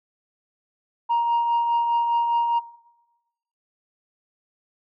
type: tone with tremolo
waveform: sine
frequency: 939 Hz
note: A#5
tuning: 12 cents sharp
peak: -15 dBFS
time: 1.09-2.6 s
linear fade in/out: 20 ms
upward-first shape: triangle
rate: 4.9 Hz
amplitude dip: 50%
effects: noise-tail reverb RT60 1.0 s tail -18 dB re dry + tanh soft clip ceiling -16 dBFS